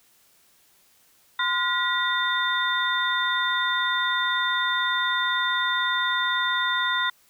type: tone cluster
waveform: sine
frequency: 1026 / 1429 / 1933 / 3604 Hz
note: C6 / F6 / B6 / A7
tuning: -34 / +39 / -38 / +41 cents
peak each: -27 dBFS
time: 1.39-7.1 s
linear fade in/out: 5 ms
effects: white hiss -60 dBFS RMS until 7.29 s